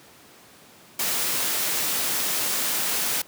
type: noise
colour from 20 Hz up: white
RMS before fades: -25 dBFS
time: 0.99-3.22 s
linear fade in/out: 5 ms
effects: pink hiss -50 dBFS RMS until 3.27 s + high-pass 150 Hz 12 dB/octave